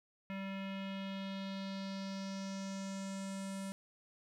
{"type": "tone with low-pass filter sweep", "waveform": "square", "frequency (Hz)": 194.2, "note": "G3", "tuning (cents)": -16, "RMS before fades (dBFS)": -42, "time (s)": [0.3, 3.72], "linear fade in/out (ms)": 0, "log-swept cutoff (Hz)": [2400, 9700], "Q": 2.8, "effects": ["12-bit"]}